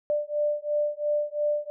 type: beating tone pair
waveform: sine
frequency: 591 / 593.9 Hz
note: D5 / D5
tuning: +11 / +19 cents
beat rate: 2.9 Hz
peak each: -27 / -27 dBFS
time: 0.1-1.7 s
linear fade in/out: 0 ms
effects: none